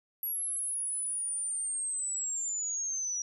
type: linear sweep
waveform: sine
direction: down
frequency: 11460 to 5770 Hz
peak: -31 dBFS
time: 0.23-3.22 s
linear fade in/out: 2 ms
effects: none